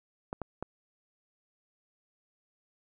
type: clicks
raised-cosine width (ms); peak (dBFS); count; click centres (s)
1; -21; 3; 0.329 / 0.417 / 0.626
effects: none